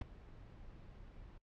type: noise with ADSR envelope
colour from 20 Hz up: brown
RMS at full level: -34 dBFS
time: 0.01-1.38 s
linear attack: 4 ms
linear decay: 13 ms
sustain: -21 dB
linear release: 5 ms
effects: noise-tail reverb RT60 0.1 s tail -22 dB re dry + low-pass 4000 Hz 12 dB/octave